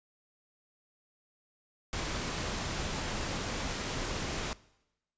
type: noise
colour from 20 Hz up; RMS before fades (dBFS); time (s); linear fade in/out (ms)
pink; -35; 1.93-4.53; 0
effects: noise-tail reverb RT60 0.9 s tail -21 dB re dry + resampled to 16000 Hz